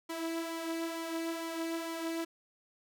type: tone with flanger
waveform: sawtooth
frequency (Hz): 329.6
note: E4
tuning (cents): 0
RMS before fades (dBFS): -37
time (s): 0.09-2.25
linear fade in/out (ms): 10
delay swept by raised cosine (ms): 0.92 to 3.52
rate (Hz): 2.2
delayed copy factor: +0.5
effects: none